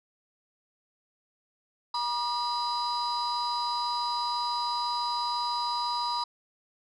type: tone cluster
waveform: sine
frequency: 961 / 1203 / 3991 / 4903 Hz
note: B5 / D6 / B7 / D#8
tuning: -48 / +41 / +17 / -26 cents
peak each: -28 / -34 / -35 / -34 dBFS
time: 1.94-6.24 s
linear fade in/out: 5 ms
effects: tanh soft clip ceiling -22 dBFS